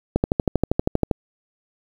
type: click train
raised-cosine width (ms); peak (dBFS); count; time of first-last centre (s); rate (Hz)
2; -4; 13; 0.16-1.112; 12.6
effects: 7-bit

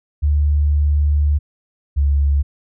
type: tone pair in turn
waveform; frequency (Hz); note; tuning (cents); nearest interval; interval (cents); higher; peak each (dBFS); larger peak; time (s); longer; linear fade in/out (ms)
sine; 73.5 / 70.86; D2 / C#2; +2 / +39; minor second; 63; first; -12; neither; 0.22-1.39 / 1.96-2.43; first; 20
effects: none

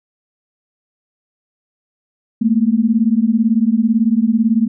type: beating tone pair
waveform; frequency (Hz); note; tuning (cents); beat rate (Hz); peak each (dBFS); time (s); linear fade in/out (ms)
sine; 216.1 / 234.1; A3 / A#3; -31 / +8; 18; -14; 2.41-4.68; 10
effects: none

